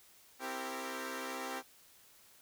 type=chord; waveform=10% pulse; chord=C dominant seventh; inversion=none; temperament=equal with one note detuned; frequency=261.6 / 329.6 / 392 / 459.7 Hz; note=C4 / E4 / G4 / Bb4; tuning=0 / 0 / 0 / -24 cents; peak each=-34 / -39 / -36 / -38 dBFS; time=0.39-1.63 s; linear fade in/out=50 ms; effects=white hiss -62 dBFS RMS until 2.41 s